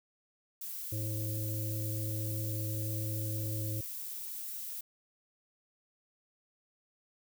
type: noise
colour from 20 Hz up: violet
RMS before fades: -41 dBFS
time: 0.61-4.81 s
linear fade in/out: 5 ms
type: harmonic tone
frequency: 107.6 Hz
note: A2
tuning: 38 cents flat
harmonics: 1 / 3 / 5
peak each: -34 / -44 / -48 dBFS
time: 0.92-3.81 s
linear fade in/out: 5 ms
effects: none